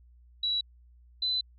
sine tone pair in turn, 3914 / 4017 Hz, B7 / B7, -16 / +29 cents, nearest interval unison, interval 45 cents, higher second, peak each -26 dBFS, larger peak neither, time 0.43-0.61 / 1.22-1.41 s, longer second, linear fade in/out 5 ms, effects added 60 Hz sine -54 dBFS peak until 1.58 s

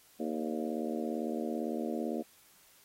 harmonic tone with a mistuned harmonic, 77.78 Hz, D#2, in tune, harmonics 3 / 4 / 5 / 6 / 7 / 8 / 9, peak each -36 / -38 / -40 / -42 / -43 / -44 / -45 dBFS, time 0.19-2.23 s, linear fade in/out 20 ms, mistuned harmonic 8, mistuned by -44 cents, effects white hiss -62 dBFS RMS until 2.84 s + AAC 48 kbps

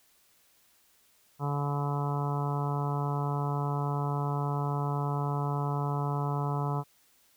harmonic tone, 143.6 Hz, D3, 39 cents flat, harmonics 1 / 2 / 3 / 4 / 5 / 6 / 7 / 8 / 9, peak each -29 / -41 / -39 / -46 / -39 / -40 / -38 / -45 / -42 dBFS, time 1.39-6.84 s, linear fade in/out 50 ms, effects white hiss -65 dBFS RMS until 7.36 s

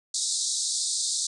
white band-pass noise, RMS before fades -28 dBFS, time 0.14-1.27 s, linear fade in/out 5 ms, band 3700 to 9100 Hz, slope 96 dB/octave, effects none

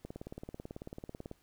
click train, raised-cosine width 2 ms, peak -29 dBFS, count 24, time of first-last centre 0.05-1.314 s, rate 18.2 Hz, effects pink hiss -70 dBFS RMS until 1.42 s

